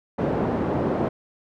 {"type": "band-pass noise", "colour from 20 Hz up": "pink", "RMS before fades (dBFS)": -24, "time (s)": [0.18, 1.09], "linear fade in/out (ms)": 10, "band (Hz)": [150, 690], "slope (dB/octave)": 12, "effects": []}